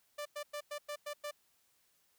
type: tone bursts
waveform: sawtooth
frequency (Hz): 589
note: D5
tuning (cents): +5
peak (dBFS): -35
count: 7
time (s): 0.18-1.312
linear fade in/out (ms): 10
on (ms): 76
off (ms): 100
effects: white hiss -73 dBFS RMS until 2.18 s